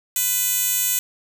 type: tone with high-pass filter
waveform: 10% pulse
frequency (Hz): 500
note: B4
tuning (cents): +21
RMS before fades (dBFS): -21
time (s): 0.16-0.99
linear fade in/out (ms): 2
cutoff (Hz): 7400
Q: 0.66
effects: none